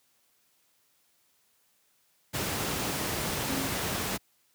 sine tone in noise, 269.2 Hz, C4, 49 cents sharp, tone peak -32 dBFS, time 3.48-3.69 s, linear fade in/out 20 ms, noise pink, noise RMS -31 dBFS, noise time 2.33-4.18 s, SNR -4 dB, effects white hiss -69 dBFS RMS until 4.54 s + high-pass 80 Hz 12 dB/octave

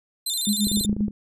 20% pulse tone with vibrato, 3835 Hz, A#7, 48 cents sharp, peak -18 dBFS, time 0.26-0.86 s, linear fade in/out 5 ms, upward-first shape square, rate 13 Hz, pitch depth 110 cents each way
sine tone with tremolo, 207.7 Hz, G#3, in tune, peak -18 dBFS, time 0.47-1.11 s, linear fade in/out 2 ms, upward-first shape sine, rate 7.6 Hz, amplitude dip 90%
clicks, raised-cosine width 3 ms, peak -17 dBFS, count 10, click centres 0.67 / 0.716 / 0.772 / 0.81 / 0.849 / 0.895 / 0.929 / 0.966 / 1.007 / 1.082 s
effects resampled to 32000 Hz

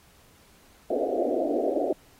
white band-pass noise, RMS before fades -26 dBFS, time 0.9-1.93 s, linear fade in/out 5 ms, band 250 to 710 Hz, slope 96 dB/octave, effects pink hiss -58 dBFS RMS until 2.19 s + AAC 48 kbps

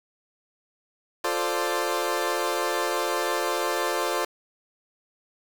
20% pulse chord, D minor seventh, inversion first, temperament equal with one note detuned, 350.8 / 440 / 523.3 / 587.3 Hz, F4 / A4 / C5 / D5, +8 / 0 / 0 / 0 cents, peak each -25 dBFS, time 1.24-4.25 s, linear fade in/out 5 ms, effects 7-bit

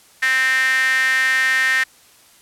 sawtooth tone with high-pass filter, 261.6 Hz, C4, in tune, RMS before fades -17 dBFS, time 0.22-1.84 s, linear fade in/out 10 ms, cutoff 1800 Hz, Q 9.2, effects white hiss -50 dBFS RMS until 2.41 s + low-pass 12000 Hz 12 dB/octave

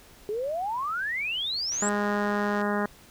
sine exponential sweep, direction up, 403.9 to 7930 Hz, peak -27 dBFS, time 0.29-1.89 s, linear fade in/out 0 ms
click train, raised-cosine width 0.2 ms, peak -26 dBFS, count 111, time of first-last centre 1.72-2.614 s, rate 123 Hz
harmonic tone, 205.7 Hz, G#3, 16 cents flat, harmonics 1 / 2 / 3 / 4 / 5 / 6 / 7 / 8 / 9, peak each -28 / -31 / -33 / -34 / -35 / -36 / -36 / -37 / -38 dBFS, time 1.82-2.86 s, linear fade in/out 2 ms
effects pink hiss -53 dBFS RMS until 3.1 s

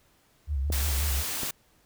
sine tone with vibrato, 70.5 Hz, C#2, 30 cents sharp, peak -25 dBFS, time 0.47-1.24 s, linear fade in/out 50 ms, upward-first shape square, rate 5.6 Hz, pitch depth 81 cents each way
clicks, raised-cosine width 2 ms, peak -20 dBFS, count 2, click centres 0.702 / 1.433 s
white noise, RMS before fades -32 dBFS, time 0.72-1.51 s, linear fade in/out 5 ms
effects pink hiss -64 dBFS RMS until 1.85 s

